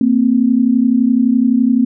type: tone pair together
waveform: sine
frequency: 229.8 / 261.6 Hz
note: A#3 / C4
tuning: -25 / 0 cents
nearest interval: major second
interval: 225 cents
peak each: -12 dBFS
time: 0.01-1.85 s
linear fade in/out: 2 ms
effects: none